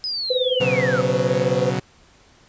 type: linear sweep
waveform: sine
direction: down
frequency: 5100 to 1244.5 Hz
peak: -23 dBFS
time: 0.04-1.01 s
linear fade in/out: 0 ms
type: tone with tremolo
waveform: sine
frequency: 507 Hz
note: B4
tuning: 45 cents sharp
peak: -14 dBFS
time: 0.3-1.71 s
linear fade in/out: 5 ms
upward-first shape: triangle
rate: 19 Hz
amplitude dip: 100%
type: chord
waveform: sawtooth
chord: B suspended second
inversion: none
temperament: equal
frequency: 123.47 / 138.59 / 185 Hz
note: B2 / C#3 / F#3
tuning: 0 / 0 / 0 cents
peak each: -22 dBFS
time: 0.6-1.8 s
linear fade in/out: 10 ms
effects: pink hiss -53 dBFS RMS until 2.48 s + resampled to 16000 Hz